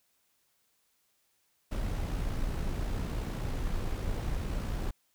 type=noise with amplitude modulation; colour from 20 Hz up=brown; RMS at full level=-31 dBFS; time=1.71-4.91 s; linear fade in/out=10 ms; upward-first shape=sine; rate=59.2 Hz; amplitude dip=35%; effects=white hiss -73 dBFS RMS until 5.14 s